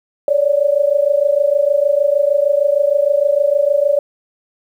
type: tone pair together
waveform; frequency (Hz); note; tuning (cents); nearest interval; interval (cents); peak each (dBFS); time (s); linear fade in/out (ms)
sine; 560 / 586.5; C#5 / D5; +18 / -2; minor second; 80; -14; 0.28-3.99; 2
effects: 8-bit